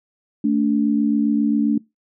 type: tone pair together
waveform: sine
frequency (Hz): 220.5 / 288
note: A3 / D4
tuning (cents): +4 / -34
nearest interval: perfect fourth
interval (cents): 462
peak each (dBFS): -18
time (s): 0.44-1.78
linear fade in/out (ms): 5
effects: noise-tail reverb RT60 0.2 s tail -23 dB re dry